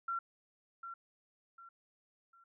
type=tone with echo; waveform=sine; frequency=1365 Hz; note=F6; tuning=40 cents flat; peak=-34 dBFS; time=0.08-0.19 s; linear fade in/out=5 ms; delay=750 ms; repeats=3; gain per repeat=-9 dB; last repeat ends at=2.44 s; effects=none